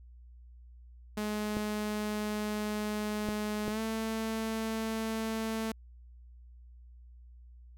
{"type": "tone with pitch glide", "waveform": "sawtooth", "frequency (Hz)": [211.1, 222.2], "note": ["G#3", "A3"], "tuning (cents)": [29, 17], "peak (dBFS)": -28, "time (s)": [1.17, 5.72], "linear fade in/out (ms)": 5, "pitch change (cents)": 88, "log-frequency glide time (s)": [3.7, 3.8]}
{"type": "clicks", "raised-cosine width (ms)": 2, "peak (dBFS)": -22, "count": 3, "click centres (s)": [1.569, 3.288, 3.68]}
{"effects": ["added 60 Hz sine -50 dBFS peak until 7.77 s"]}